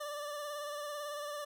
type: tone with vibrato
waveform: 25% pulse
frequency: 587.3 Hz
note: D5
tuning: in tune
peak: -35 dBFS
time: 0-1.45 s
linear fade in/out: 10 ms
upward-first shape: sine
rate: 18 Hz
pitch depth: 32 cents each way
effects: none